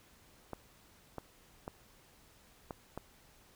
clicks, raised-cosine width 1 ms, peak -26 dBFS, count 5, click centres 0.533 / 1.183 / 1.679 / 2.708 / 2.976 s, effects pink hiss -63 dBFS RMS until 3.55 s

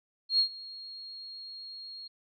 sine tone with ADSR envelope, 4273 Hz, C8, 36 cents sharp, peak -20 dBFS, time 0.29-2.08 s, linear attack 100 ms, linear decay 92 ms, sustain -21 dB, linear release 12 ms, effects none

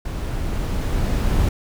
brown noise with level ramp, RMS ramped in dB -26 to -18 dBFS, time 0.05-1.49 s, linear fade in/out 5 ms, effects none

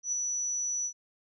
sine tone with ADSR envelope, 5920 Hz, F#8, in tune, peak -26 dBFS, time 0.03-0.93 s, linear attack 96 ms, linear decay 3 ms, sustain -3 dB, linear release 76 ms, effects none

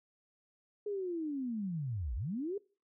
sine linear two-way sweep, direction down then up, 422.1 to 50.2 to 422.1 Hz, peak -34 dBFS, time 0.86-2.58 s, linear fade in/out 5 ms, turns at 2.15 s, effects noise-tail reverb RT60 0.4 s tail -25 dB re dry

